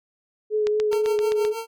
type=tone with vibrato; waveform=sine; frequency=424.1 Hz; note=G#4; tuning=36 cents sharp; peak=-19 dBFS; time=0.5-1.55 s; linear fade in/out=50 ms; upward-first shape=triangle; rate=4.1 Hz; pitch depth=21 cents each way
type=click train; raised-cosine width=0.2 ms; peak=-14 dBFS; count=7; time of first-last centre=0.67-1.45 s; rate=7.69 Hz
type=tone with tremolo; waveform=25% pulse; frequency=453.5 Hz; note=A#4; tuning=48 cents flat; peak=-23 dBFS; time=0.91-1.67 s; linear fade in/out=10 ms; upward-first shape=triangle; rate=6.3 Hz; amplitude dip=95%
effects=none